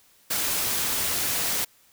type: noise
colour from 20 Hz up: white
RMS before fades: -26 dBFS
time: 0.3-1.65 s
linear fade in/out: 10 ms
effects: white hiss -59 dBFS RMS until 1.92 s